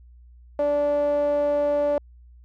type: tone with band-pass filter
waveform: sawtooth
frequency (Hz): 290.8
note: D4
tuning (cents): -17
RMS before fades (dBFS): -22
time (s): 0.59-1.98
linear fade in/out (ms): 2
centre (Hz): 610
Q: 6
effects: added 60 Hz sine -46 dBFS peak until 2.44 s